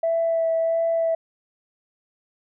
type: tone with vibrato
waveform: sine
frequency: 659.3 Hz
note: E5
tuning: in tune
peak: -18 dBFS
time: 0.03-1.15 s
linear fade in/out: 5 ms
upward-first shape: sine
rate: 1.5 Hz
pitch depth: 12 cents each way
effects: tanh soft clip ceiling -14 dBFS